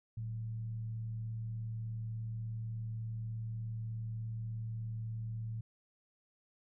sine tone with frequency modulation, 112.2 Hz, A2, 34 cents sharp, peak -37 dBFS, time 0.17-5.61 s, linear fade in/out 5 ms, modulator 76.6 Hz, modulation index 0.25, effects none

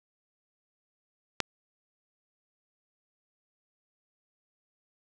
click, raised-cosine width 0.2 ms, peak -8 dBFS, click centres 1.403 s, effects none

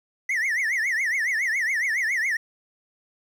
triangle tone with vibrato, 1956 Hz, B6, 17 cents flat, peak -20 dBFS, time 0.29-2.37 s, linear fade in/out 5 ms, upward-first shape triangle, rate 7.2 Hz, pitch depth 240 cents each way, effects 9-bit

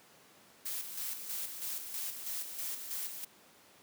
blue noise with tremolo, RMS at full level -38 dBFS, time 0.65-3.25 s, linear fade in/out 10 ms, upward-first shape square, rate 3.1 Hz, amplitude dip 50%, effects pink hiss -60 dBFS RMS until 3.82 s + high-pass 200 Hz 12 dB/octave

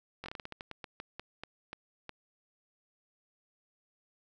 slowing click train, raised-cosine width 0.3 ms, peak -25 dBFS, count 16, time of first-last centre 0.24-2.093 s, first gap 20 ms, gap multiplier 1.23, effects none

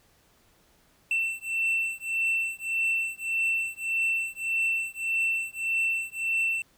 triangle beating tone pair, 2684 / 2685.7 Hz, E7 / E7, +31 / +32 cents, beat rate 1.7 Hz, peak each -27 / -27 dBFS, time 1.11-6.62 s, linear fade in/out 2 ms, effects pink hiss -63 dBFS RMS until 6.77 s

